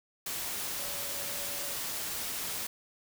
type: tone in noise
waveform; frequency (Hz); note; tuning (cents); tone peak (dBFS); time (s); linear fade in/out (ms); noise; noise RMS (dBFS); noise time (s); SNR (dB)
sine; 570; C#5; +48; -47; 0.79-1.74; 5; white; -36; 0.26-2.67; -14
effects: none